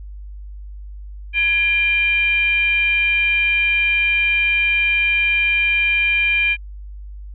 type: tone with frequency modulation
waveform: sine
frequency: 2391 Hz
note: D7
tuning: 30 cents sharp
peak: -14 dBFS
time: 1.33-6.57 s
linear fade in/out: 50 ms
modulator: 720 Hz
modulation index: 0.48
effects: added 50 Hz sine -31 dBFS peak until 7.34 s